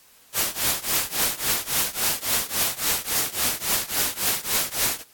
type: noise with tremolo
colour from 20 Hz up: white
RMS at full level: -20 dBFS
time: 0.33-5.04 s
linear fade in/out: 50 ms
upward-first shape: triangle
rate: 3.6 Hz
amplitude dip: 95%
effects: white hiss -54 dBFS RMS until 5.13 s + AAC 64 kbps